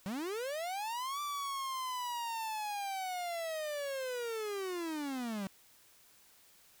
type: linear two-way sweep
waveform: 45% pulse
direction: up then down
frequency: 180.6 to 1174.7 to 188 Hz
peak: -36 dBFS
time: 0.06-5.47 s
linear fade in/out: 0 ms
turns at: 1.21 s
effects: white hiss -63 dBFS RMS until 6.8 s